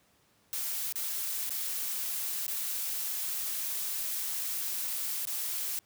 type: noise with dropouts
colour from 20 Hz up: blue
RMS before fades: -34 dBFS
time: 0.53-5.79 s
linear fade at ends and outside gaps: 0 ms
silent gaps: 0.924-0.956 / 1.493-1.506 / 2.466-2.48 / 5.253-5.272 s
effects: pink hiss -67 dBFS RMS until 5.85 s + high-pass 80 Hz 12 dB/octave